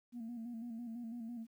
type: tone with vibrato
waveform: sine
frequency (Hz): 233.1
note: A#3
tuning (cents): 0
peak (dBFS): -40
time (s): 0.12-1.47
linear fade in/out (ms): 50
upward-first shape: square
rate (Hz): 6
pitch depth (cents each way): 54
effects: tanh soft clip ceiling -39 dBFS + 12-bit